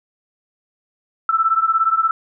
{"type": "beating tone pair", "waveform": "sine", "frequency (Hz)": [1318.5, 1335.5], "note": ["E6", "E6"], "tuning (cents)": [0, 22], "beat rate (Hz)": 17, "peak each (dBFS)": [-16, -18], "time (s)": [1.29, 2.11], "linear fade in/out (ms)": 2, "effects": []}